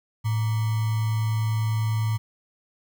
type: tone with sample-and-hold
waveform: sine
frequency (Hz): 110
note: A2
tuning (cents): 0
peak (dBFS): -21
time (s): 0.24-2.18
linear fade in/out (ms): 20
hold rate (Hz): 1050
effects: none